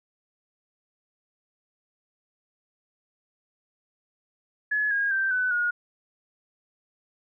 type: tone with pitch steps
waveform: sine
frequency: 1701 / 1631.7 / 1565.2 / 1501.5 / 1440.3 Hz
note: G#6 / G#6 / G6 / F#6 / F#6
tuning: +41 / -31 / -3 / +25 / -47 cents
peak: -22 dBFS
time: 4.71-5.71 s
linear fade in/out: 10 ms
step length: 200 ms
effects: none